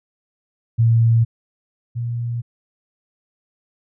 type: tone pair in turn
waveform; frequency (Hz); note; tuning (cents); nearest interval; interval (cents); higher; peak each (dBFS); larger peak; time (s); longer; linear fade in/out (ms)
sine; 115 / 118.51; A#2 / A#2; -23 / +29; minor second; 52; second; -11 / -21; first; 0.78-1.25 / 1.95-2.42; neither; 20
effects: none